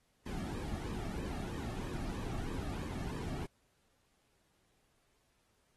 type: noise with flanger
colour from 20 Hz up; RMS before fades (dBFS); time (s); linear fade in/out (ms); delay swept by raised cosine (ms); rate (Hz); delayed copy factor
brown; -40; 0.26-3.46; 5; 1.4 to 2.05; 3.1; -0.6
effects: pink hiss -75 dBFS RMS until 5.76 s + AAC 32 kbps